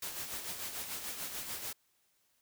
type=noise with tremolo; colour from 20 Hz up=white; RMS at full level=-39 dBFS; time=0.02-1.73 s; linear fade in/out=5 ms; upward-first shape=sine; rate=6.8 Hz; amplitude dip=50%; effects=white hiss -74 dBFS RMS until 2.41 s